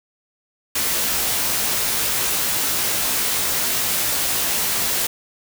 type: noise with comb filter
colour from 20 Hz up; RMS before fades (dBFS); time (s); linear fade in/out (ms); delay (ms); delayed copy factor
white; -21; 0.75-5.07; 5; 17; +0.6
effects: none